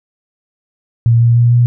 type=tone with pitch steps; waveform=sine; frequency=116.54 / 117.89 / 119.26 / 120.65 Hz; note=A#2 / A#2 / A#2 / B2; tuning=0 / +20 / +40 / -40 cents; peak=-6 dBFS; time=1.06-1.66 s; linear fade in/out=0 ms; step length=150 ms; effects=none